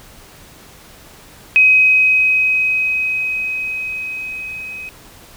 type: tone with level ramp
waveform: sine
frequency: 2528 Hz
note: D#7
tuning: 27 cents sharp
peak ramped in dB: -6 to -27 dBFS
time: 1.56-4.89 s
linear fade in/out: 0 ms
effects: pink hiss -42 dBFS RMS until 5.36 s